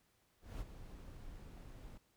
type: noise with ADSR envelope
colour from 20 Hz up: brown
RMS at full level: -42 dBFS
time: 0.41-1.98 s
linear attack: 200 ms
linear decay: 25 ms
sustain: -10 dB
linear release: 8 ms
effects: pink hiss -75 dBFS RMS until 2.16 s